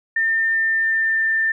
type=tone with pitch glide; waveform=sine; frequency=1805 to 1789.4 Hz; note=A6 to A6; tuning=+44 to +29 cents; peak=-16 dBFS; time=0.16-1.52 s; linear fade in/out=5 ms; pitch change=-15 cents; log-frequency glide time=0.39-1.29 s; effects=none